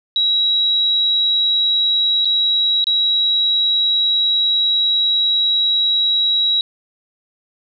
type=tone with dropouts; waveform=sine; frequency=3870 Hz; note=B7; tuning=36 cents flat; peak=-13 dBFS; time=0.16-6.61 s; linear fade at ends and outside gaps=1 ms; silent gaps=2.248-2.254 / 2.842-2.869 s; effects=none